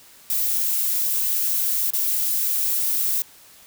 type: noise with dropouts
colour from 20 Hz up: violet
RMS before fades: -22 dBFS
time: 0.3-3.22 s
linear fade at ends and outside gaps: 2 ms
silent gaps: 1.905-1.934 s
effects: white hiss -49 dBFS RMS until 3.66 s